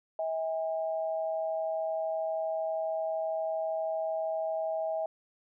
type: tone pair together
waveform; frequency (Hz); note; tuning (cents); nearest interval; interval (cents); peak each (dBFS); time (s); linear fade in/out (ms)
sine; 643.7 / 811; E5 / G#5; -41 / -41; major third; 400; -30 / -37; 0.19-5.06; 2
effects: none